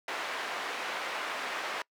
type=band-pass noise; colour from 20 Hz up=white; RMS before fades=-36 dBFS; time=0.08-1.82 s; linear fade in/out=2 ms; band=500 to 2000 Hz; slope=12 dB/octave; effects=noise-tail reverb RT60 0.1 s tail -25 dB re dry

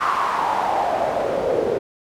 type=noise with band-pass filter sweep; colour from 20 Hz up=pink; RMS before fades=-21 dBFS; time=0-1.79 s; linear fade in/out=20 ms; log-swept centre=1200 to 440 Hz; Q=5; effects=none

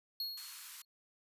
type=tone with exponential decay; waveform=square; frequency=4311 Hz; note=C#8; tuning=49 cents flat; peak=-35 dBFS; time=0.2-0.85 s; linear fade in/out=2 ms; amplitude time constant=140 ms
type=high-pass noise; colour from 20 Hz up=white; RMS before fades=-49 dBFS; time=0.37-0.82 s; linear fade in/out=5 ms; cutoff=1000 Hz; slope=48 dB/octave
effects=resampled to 32000 Hz

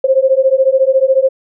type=beating tone pair; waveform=sine; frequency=523.3 / 537.3 Hz; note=C5 / C5; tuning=0 / +46 cents; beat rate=14 Hz; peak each=-11 dBFS; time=0.04-1.29 s; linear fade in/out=5 ms; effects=none

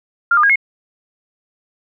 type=tone with pitch steps; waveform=sine; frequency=1395 / 1211 / 1633 / 2163 Hz; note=F6 / D#6 / G#6 / C#7; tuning=-2 / -47 / -30 / -43 cents; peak=-9 dBFS; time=0.31-0.558 s; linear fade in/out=5 ms; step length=62 ms; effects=none

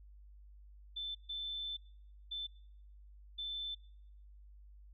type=tone bursts at uneven times; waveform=sine; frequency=3530 Hz; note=A7; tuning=5 cents sharp; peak=-38 dBFS; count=4; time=0.96-1.15 / 1.29-1.77 / 2.31-2.47 / 3.38-3.75 s; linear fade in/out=10 ms; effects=noise-tail reverb RT60 0.8 s tail -23 dB re dry + added 50 Hz sine -54 dBFS peak until 4.93 s

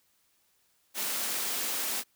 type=high-pass noise; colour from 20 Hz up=white; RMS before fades=-32 dBFS; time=0.94-2.04 s; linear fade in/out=50 ms; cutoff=190 Hz; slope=48 dB/octave; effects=white hiss -70 dBFS RMS until 2.15 s

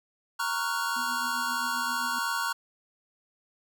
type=chord; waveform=square; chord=Gb major seventh; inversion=first; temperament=equal; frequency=932.3 / 1108.7 / 1396.9 / 1480 Hz; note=Bb5 / Db6 / F6 / Gb6; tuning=0 / 0 / 0 / 0 cents; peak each=-34 dBFS; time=0.39-2.53 s; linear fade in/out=10 ms
type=tone with tremolo; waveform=sine; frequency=246.9 Hz; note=B3; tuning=in tune; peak=-39 dBFS; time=0.96-2.19 s; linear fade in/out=5 ms; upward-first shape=triangle; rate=7.6 Hz; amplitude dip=75%
effects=none

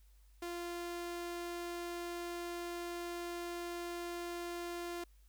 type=tone; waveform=sawtooth; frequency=346.7 Hz; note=F4; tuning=13 cents flat; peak=-36 dBFS; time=0.42-5.04 s; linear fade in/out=5 ms; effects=added 50 Hz sine -60 dBFS peak until 5.28 s + white hiss -74 dBFS RMS until 5.28 s

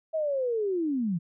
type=linear sweep; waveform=sine; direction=down; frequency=650 to 157.6 Hz; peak=-25 dBFS; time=0.13-1.19 s; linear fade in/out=20 ms; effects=none

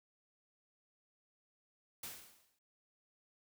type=noise with exponential decay; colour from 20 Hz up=white; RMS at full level=-43 dBFS; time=2.03-2.59 s; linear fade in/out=5 ms; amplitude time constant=120 ms; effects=none

